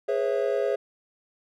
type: chord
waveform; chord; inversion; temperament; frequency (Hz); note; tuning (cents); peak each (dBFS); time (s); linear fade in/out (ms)
triangle; C# minor seventh; second; equal with one note detuned; 415.3 / 493.9 / 543.6 / 659.3; G#4 / B4 / C#5 / E5; 0 / 0 / -34 / 0; -25 / -29 / -25 / -29; 0.08-0.76; 10
effects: none